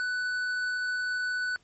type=tone with tanh clipping; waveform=triangle; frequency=1491 Hz; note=F#6; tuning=13 cents sharp; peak=-29 dBFS; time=0-1.56 s; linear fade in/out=0 ms; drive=12 dB; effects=pink hiss -65 dBFS RMS until 1.63 s + MP3 32 kbps